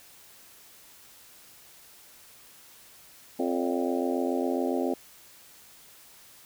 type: harmonic tone with a mistuned harmonic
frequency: 87.31 Hz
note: F2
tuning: in tune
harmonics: 3 / 4 / 5 / 6 / 7 / 8 / 9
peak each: -29 / -31 / -33 / -35 / -36 / -37 / -38 dBFS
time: 3.39-4.94 s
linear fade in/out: 5 ms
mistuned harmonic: 6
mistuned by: +98 cents
effects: white hiss -53 dBFS RMS until 6.45 s